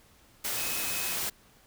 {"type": "tone in noise", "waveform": "sine", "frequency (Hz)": 2546, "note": "D#7", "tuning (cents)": 39, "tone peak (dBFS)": -39, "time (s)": [0.56, 1.15], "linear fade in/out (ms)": 10, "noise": "white", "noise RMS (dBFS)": -32, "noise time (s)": [0.44, 1.3], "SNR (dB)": -10, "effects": ["pink hiss -60 dBFS RMS until 1.66 s"]}